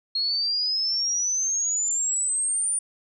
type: exponential sweep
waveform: sine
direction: up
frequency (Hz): 4266 to 9397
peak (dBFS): -22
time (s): 0.15-2.79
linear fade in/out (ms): 5
effects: none